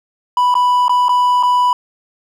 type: tone with dropouts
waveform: triangle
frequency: 988 Hz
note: B5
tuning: in tune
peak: -8 dBFS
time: 0.37-1.73 s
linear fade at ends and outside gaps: 2 ms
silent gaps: 0.542-0.552 / 0.882-0.894 / 1.084-1.092 / 1.428-1.433 s
effects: none